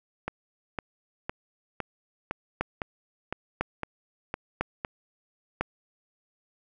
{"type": "two click trains", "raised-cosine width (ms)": 0.5, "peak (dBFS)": [-11, -15], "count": [4, 10], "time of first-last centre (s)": [[2.61, 5.61], [0.28, 4.849]], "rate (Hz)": [1, 1.97], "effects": []}